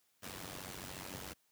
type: noise with amplitude modulation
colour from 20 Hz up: pink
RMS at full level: -42 dBFS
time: 0.22-1.34 s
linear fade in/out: 20 ms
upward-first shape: sine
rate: 93.9 Hz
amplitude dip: 85%
effects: white hiss -75 dBFS RMS until 1.51 s + high-pass 80 Hz 12 dB/octave